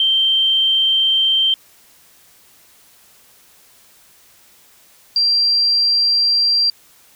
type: tone pair in turn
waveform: sine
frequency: 3136 / 4730 Hz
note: G7 / D8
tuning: 0 / +12 cents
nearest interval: perfect fifth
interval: 712 cents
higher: second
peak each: -12 dBFS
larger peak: neither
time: 0-1.54 / 5.16-6.7 s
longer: neither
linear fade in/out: 2 ms
effects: white hiss -50 dBFS RMS until 7.15 s